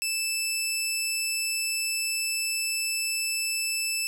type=tone; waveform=15% pulse; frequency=2637 Hz; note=E7; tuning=in tune; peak=-19 dBFS; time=0.02-4.07 s; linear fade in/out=0 ms; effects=none